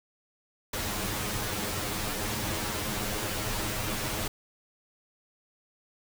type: noise with comb filter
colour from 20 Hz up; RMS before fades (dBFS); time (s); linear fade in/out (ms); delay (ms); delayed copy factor
pink; -32; 0.73-4.28; 5; 9.6; +0.95
effects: none